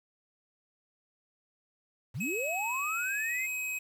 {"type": "linear sweep", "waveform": "sine", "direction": "up", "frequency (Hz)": [87.31, 2146], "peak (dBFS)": -33, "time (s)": [2.14, 3.47], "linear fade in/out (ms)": 20}
{"type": "tone with pitch glide", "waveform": "square", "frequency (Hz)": [2559, 2534], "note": ["D#7", "D#7"], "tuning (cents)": [48, 31], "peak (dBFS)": -33, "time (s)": [2.2, 3.79], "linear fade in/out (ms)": 10, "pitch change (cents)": -17, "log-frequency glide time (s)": [2.67, 3.48]}
{"effects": ["9-bit"]}